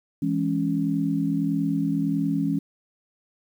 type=chord; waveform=sine; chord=C# minor; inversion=first; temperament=just; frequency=166.31 / 207.9 / 277.2 Hz; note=E3 / G#3 / C#4; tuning=+16 / +2 / 0 cents; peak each=-26 / -28 / -24 dBFS; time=0.22-2.59 s; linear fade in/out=5 ms; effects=9-bit